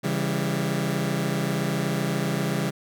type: chord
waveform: sawtooth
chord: C# diminished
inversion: none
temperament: just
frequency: 138.59 / 166.31 / 199.57 Hz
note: C#3 / E3 / G3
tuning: 0 / +16 / +31 cents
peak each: -24 dBFS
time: 0.03-2.71 s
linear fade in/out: 20 ms
effects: none